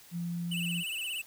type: tone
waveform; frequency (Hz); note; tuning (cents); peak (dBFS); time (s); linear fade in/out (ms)
sine; 172; F3; -26; -32; 0.11-0.84; 50
type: tone with vibrato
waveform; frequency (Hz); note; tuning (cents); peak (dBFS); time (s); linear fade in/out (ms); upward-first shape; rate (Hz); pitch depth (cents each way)
square; 2794; F7; 0; -34; 0.51-1.22; 10; sine; 17; 130
effects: white hiss -55 dBFS RMS until 1.26 s